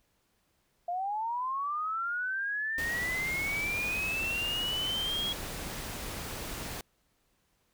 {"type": "linear sweep", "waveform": "sine", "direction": "up", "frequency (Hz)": [685, 3322], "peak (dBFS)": -30, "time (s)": [0.88, 5.33], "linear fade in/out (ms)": 5}
{"type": "noise", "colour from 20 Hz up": "pink", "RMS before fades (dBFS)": -39, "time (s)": [2.78, 6.81], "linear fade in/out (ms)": 2}
{"effects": ["pink hiss -73 dBFS RMS until 7.73 s"]}